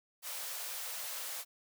white high-pass noise, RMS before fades -41 dBFS, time 0.22-1.45 s, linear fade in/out 50 ms, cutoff 470 Hz, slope 96 dB/octave, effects none

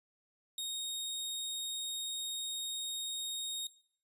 sawtooth tone, 3729 Hz, A#7, in tune, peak -33 dBFS, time 0.58-3.67 s, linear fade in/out 2 ms, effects noise-tail reverb RT60 0.6 s tail -20 dB re dry + resampled to 32000 Hz

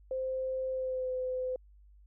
sine tone with pitch glide, 521 to 510.3 Hz, C5 to C5, -7 to -43 cents, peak -31 dBFS, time 0.11-1.56 s, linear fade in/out 2 ms, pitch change -36 cents, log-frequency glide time 0.71-1.11 s, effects added 50 Hz sine -55 dBFS peak until 2.06 s

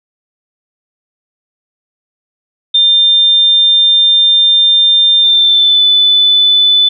sine tone with pitch glide, 3600 to 3500 Hz, A7 to A7, +39 to -10 cents, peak -5 dBFS, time 2.74-6.89 s, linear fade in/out 10 ms, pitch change -49 cents, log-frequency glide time 5.21-5.83 s, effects none

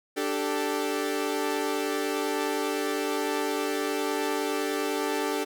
sawtooth chord, D suspended fourth, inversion none, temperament equal with one note detuned, 293.7 / 390.2 / 440 Hz, D4 / G4 / A4, 0 / -8 / 0 cents, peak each -27 dBFS, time 0.16-5.45 s, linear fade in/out 20 ms, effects none

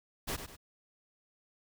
pink noise with echo, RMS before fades -35 dBFS, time 0.27-0.37 s, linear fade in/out 20 ms, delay 99 ms, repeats 2, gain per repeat -8 dB, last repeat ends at 0.568 s, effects none

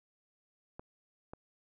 clicks, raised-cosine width 1 ms, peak -30 dBFS, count 2, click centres 0.795 / 1.335 s, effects none

